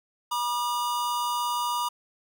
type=tone pair together; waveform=square; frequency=967 / 1204.2 Hz; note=B5 / D6; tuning=-37 / +43 cents; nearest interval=major third; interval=380 cents; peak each=-28 / -31 dBFS; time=0.31-1.89 s; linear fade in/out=10 ms; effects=none

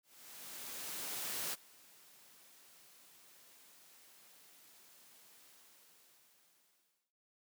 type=noise with ADSR envelope; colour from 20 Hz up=white; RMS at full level=-39 dBFS; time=0.03-7.13 s; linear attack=1500 ms; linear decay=27 ms; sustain=-23 dB; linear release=1700 ms; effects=high-pass 150 Hz 12 dB/octave

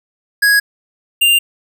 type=tone pair in turn; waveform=square; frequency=1660 / 2792 Hz; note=G#6 / F7; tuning=-1 / -1 cents; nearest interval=major sixth; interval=900 cents; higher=second; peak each=-9 / -9 dBFS; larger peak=neither; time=0.42-0.6 / 1.21-1.39 s; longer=neither; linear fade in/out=10 ms; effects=none

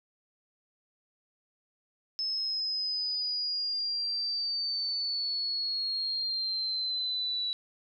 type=exponential sweep; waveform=sine; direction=down; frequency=5220 to 3925 Hz; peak=-29 dBFS; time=2.19-7.53 s; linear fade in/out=0 ms; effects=none

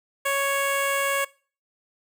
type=tone with notch filter; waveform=10% pulse; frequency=554.4 Hz; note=C#5; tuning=in tune; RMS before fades=-24 dBFS; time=0.25-1.25 s; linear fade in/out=10 ms; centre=4000 Hz; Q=1.9; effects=noise-tail reverb RT60 0.4 s tail -22 dB re dry

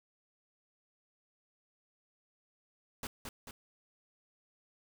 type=noise with echo; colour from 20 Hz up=pink; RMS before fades=-40 dBFS; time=3.03-3.07 s; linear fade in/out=2 ms; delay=220 ms; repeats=2; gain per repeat=-4 dB; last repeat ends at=3.51 s; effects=none

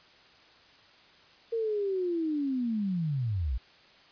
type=linear sweep; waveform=sine; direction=down; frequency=464.4 to 53.1 Hz; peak=-27 dBFS; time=1.52-3.58 s; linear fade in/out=10 ms; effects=white hiss -57 dBFS RMS until 4.11 s + resampled to 11025 Hz

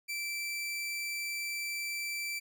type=tone; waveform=sawtooth; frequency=2334 Hz; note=D7; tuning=11 cents flat; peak=-31 dBFS; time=0.08-2.4 s; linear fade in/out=20 ms; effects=none

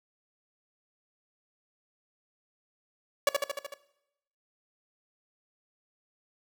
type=tone with echo; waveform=sawtooth; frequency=567 Hz; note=C#5; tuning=39 cents sharp; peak=-16 dBFS; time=3.27-3.29 s; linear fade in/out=2 ms; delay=75 ms; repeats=6; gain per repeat=-3 dB; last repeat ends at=3.74 s; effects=noise-tail reverb RT60 0.8 s tail -17 dB re dry

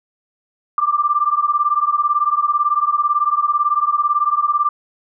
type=beating tone pair; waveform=sine; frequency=1174.7 / 1192.7 Hz; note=D6 / D6; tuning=0 / +26 cents; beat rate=18 Hz; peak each=-17 dBFS; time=0.78-4.69 s; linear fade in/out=2 ms; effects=none

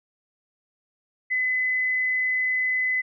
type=tone; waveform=sine; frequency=2018 Hz; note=B6; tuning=37 cents sharp; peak=-21 dBFS; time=1.3-3.02 s; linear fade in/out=20 ms; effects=none

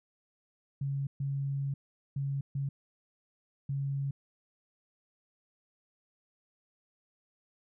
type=tone bursts at uneven times; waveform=sine; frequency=138.59 Hz; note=C#3; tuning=in tune; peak=-30 dBFS; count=5; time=0.81-1.07 / 1.2-1.74 / 2.16-2.41 / 2.55-2.69 / 3.69-4.11 s; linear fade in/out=5 ms; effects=none

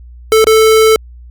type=tone with dropouts; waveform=square; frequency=440 Hz; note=A4; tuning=in tune; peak=-5 dBFS; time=0.32-0.96 s; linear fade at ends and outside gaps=1 ms; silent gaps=0.443-0.469 s; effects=added 60 Hz sine -31 dBFS peak until 1.3 s + MP3 96 kbps

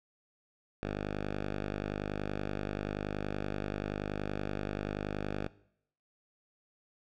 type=tone; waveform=5% pulse; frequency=50.5 Hz; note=G#1; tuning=48 cents flat; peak=-23 dBFS; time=0.83-5.48 s; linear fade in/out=0 ms; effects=noise-tail reverb RT60 0.7 s tail -20 dB re dry + low-pass 3000 Hz 12 dB/octave

